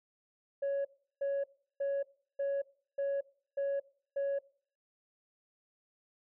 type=tone bursts; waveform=sine; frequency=557 Hz; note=C#5; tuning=8 cents sharp; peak=-28 dBFS; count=7; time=0.62-4.39 s; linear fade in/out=10 ms; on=230 ms; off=360 ms; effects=noise-tail reverb RT60 0.5 s tail -22 dB re dry + tanh soft clip ceiling -29 dBFS